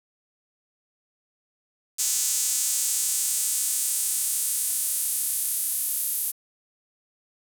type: tone with high-pass filter sweep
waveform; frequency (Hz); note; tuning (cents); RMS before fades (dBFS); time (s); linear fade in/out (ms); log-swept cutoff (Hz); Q
square; 116.54; A#2; 0; -26; 1.98-6.32; 20; 7200 to 11000; 2.2
effects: 8-bit